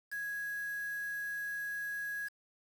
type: tone with quantisation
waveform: sine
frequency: 1661.2 Hz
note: G#6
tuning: in tune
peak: -36 dBFS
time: 0.11-2.29 s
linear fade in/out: 20 ms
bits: 8
effects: none